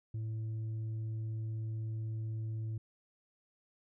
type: tone with tanh clipping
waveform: sine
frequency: 110.5 Hz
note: A2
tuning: 8 cents sharp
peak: -36 dBFS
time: 0.14-2.78 s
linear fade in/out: 5 ms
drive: 3 dB
effects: none